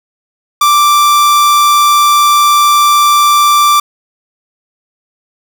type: tone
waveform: 45% pulse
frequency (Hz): 1174.7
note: D6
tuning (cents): 0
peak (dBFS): -5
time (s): 0.61-3.8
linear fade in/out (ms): 5
effects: none